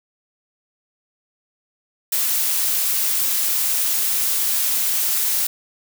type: noise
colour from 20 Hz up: blue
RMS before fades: -20 dBFS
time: 2.12-5.47 s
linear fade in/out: 5 ms
effects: none